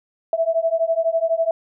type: beating tone pair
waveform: sine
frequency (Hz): 652 / 664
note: E5 / E5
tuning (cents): -19 / +12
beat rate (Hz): 12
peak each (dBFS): -20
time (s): 0.33-1.51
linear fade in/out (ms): 2
effects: none